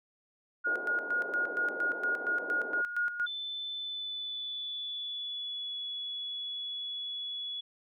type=tone with tremolo; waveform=sine; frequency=1435 Hz; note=F6; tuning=47 cents sharp; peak=-27 dBFS; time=0.64-3.27 s; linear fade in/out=20 ms; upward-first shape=square; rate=4.3 Hz; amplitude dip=65%
type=band-pass noise; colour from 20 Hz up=white; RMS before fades=-42 dBFS; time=0.66-2.82 s; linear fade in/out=10 ms; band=340 to 630 Hz; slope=24 dB/octave
type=tone with pitch glide; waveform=sine; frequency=3520 to 3392 Hz; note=A7 to G#7; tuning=0 to +36 cents; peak=-35 dBFS; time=3.26-7.61 s; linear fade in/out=10 ms; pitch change=-64 cents; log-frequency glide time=3.74-5.77 s
effects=none